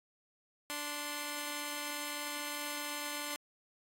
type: tone pair together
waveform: 5% pulse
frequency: 292.6 / 1046.5 Hz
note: D4 / C6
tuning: -6 / 0 cents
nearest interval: octave + minor seventh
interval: 2206 cents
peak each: -28 / -29 dBFS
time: 0.7-3.36 s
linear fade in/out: 0 ms
effects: AAC 48 kbps